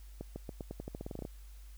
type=accelerating click train; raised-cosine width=2 ms; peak=-27 dBFS; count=15; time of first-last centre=0.21-1.251 s; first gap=150 ms; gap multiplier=0.88; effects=added 50 Hz sine -48 dBFS peak until 1.77 s + white hiss -64 dBFS RMS until 1.77 s